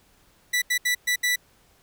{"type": "tone bursts at uneven times", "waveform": "sawtooth", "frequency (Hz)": 1969, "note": "B6", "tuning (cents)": -6, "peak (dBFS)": -17, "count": 5, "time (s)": [[0.53, 0.62], [0.7, 0.78], [0.85, 0.95], [1.07, 1.16], [1.23, 1.36]], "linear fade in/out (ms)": 10, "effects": ["pink hiss -60 dBFS RMS until 1.82 s"]}